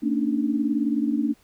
sine tone cluster, 228.1 / 280 / 298.7 Hz, A#3 / C#4 / D4, -37 / +18 / +29 cents, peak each -25 dBFS, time 0.02-1.34 s, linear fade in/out 20 ms, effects pink hiss -60 dBFS RMS until 1.43 s

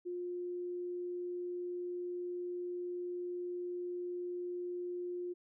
sine tone, 354.8 Hz, F4, 27 cents sharp, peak -37 dBFS, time 0.05-5.34 s, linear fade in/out 20 ms, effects none

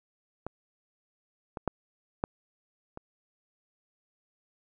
clicks, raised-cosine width 1 ms, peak -21 / -22 / -13 / -13 / -26 dBFS, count 5, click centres 0.466 / 1.572 / 1.677 / 2.239 / 2.974 s, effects none

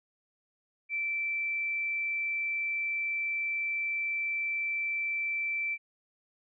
sine tone, 2333 Hz, D7, 12 cents flat, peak -29 dBFS, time 0.89-5.78 s, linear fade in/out 50 ms, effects none

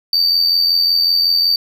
triangle tone with amplitude modulation, 4609 Hz, D8, 33 cents flat, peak -8 dBFS, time 0.13-1.56 s, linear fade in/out 2 ms, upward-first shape sine, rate 85.4 Hz, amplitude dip 50%, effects none

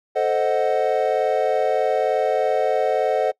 triangle chord, A diminished seventh, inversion none, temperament equal, 440 / 523.3 / 622.3 / 740 Hz, A4 / C5 / Eb5 / Gb5, 0 / 0 / 0 / 0 cents, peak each -21 dBFS, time 0.15-3.32 s, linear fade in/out 20 ms, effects noise-tail reverb RT60 0.1 s tail -23 dB re dry

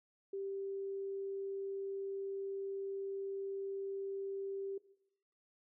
sine tone, 392 Hz, G4, in tune, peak -38 dBFS, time 0.33-4.78 s, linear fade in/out 5 ms, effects noise-tail reverb RT60 0.8 s tail -18 dB re dry

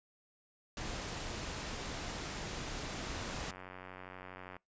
pink noise, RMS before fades -41 dBFS, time 0.77-3.51 s, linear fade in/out 2 ms
click train, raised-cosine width 0.5 ms, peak -32 dBFS, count 142, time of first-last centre 3.04-4.566 s, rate 92.4 Hz
effects noise-tail reverb RT60 0.2 s tail -25 dB re dry + resampled to 16000 Hz

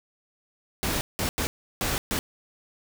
pink noise bursts at uneven times, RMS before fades -27 dBFS, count 5, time 0.83-1.01 / 1.19-1.29 / 1.38-1.47 / 1.81-1.98 / 2.11-2.19 s, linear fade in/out 0 ms, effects none

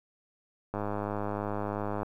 click train, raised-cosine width 1 ms, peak -19 dBFS, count 134, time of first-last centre 0.74-2.031 s, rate 103 Hz, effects 10-bit

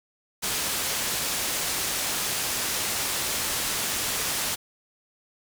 white low-pass noise, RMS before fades -28 dBFS, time 0.42-4.56 s, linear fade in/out 20 ms, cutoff 11000 Hz, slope 12 dB/octave, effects none

